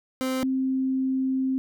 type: tone pair in turn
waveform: 30% pulse / sine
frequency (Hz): 260 / 263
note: C4 / C4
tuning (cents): -11 / +9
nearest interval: unison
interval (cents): 20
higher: second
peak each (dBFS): -22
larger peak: neither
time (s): 0.21-0.43 / 0.43-1.58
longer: second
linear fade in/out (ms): 0
effects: none